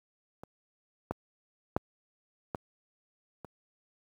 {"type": "clicks", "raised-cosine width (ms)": 1, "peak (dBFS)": [-30, -17, -12, -19, -28], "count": 5, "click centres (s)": [0.435, 1.11, 1.765, 2.548, 3.447], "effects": ["high-pass 60 Hz 12 dB/octave", "9-bit"]}